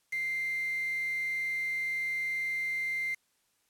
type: tone with quantisation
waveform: sine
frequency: 2093 Hz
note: C7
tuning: in tune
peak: -30 dBFS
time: 0.12-3.15 s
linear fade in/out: 10 ms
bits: 7
effects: white hiss -73 dBFS RMS until 3.69 s + low-pass 12000 Hz 12 dB/octave